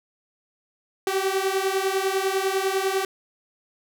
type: beating tone pair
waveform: sawtooth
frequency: 380 / 390 Hz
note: F#4 / G4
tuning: +46 / -9 cents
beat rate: 10 Hz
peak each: -21 dBFS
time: 1.07-3.05 s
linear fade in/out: 2 ms
effects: none